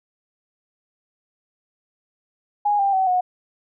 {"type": "tone with pitch steps", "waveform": "sine", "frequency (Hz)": [826, 792.4, 760.1, 729.1], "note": ["G#5", "G5", "F#5", "F#5"], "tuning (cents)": [-10, 18, 46, -26], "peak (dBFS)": -16, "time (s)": [2.65, 3.21], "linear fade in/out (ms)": 10, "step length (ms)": 140, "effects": []}